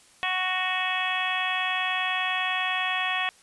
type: harmonic tone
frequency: 370 Hz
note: F#4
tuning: in tune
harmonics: 2 / 3 / 4 / 5 / 6 / 7 / 8 / 9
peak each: -32 / -32 / -39 / -30 / -36 / -30 / -39 / -33 dBFS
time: 0.23-3.29 s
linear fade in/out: 0 ms
effects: white hiss -56 dBFS RMS until 3.42 s + resampled to 24000 Hz